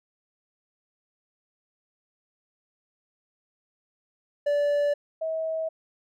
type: tone pair in turn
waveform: triangle / sine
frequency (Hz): 580 / 642.5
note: D5 / E5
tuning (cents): -22 / -45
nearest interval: major second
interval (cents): 177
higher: second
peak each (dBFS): -19 / -26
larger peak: first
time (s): 4.46-4.94 / 5.21-5.69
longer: neither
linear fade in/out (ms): 10
effects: none